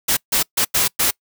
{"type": "noise bursts at uneven times", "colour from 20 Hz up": "white", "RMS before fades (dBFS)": -17, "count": 5, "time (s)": [[0.08, 0.17], [0.32, 0.43], [0.57, 0.65], [0.74, 0.88], [0.99, 1.11]], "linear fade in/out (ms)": 10, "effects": ["noise-tail reverb RT60 0.1 s tail -25 dB re dry"]}